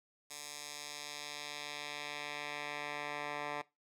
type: tone with band-pass filter sweep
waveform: 10% pulse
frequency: 146.83 Hz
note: D3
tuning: in tune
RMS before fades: -43 dBFS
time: 0.3-3.62 s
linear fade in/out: 10 ms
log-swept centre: 7500 to 1400 Hz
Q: 0.99
effects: noise-tail reverb RT60 0.2 s tail -19 dB re dry